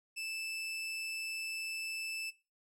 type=tone with amplitude modulation; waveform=sawtooth; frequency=2637 Hz; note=E7; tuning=in tune; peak=-33 dBFS; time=0.16-2.31 s; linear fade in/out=20 ms; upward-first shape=sine; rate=173 Hz; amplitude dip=35%; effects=noise-tail reverb RT60 0.3 s tail -18 dB re dry + low-pass 12000 Hz 12 dB/octave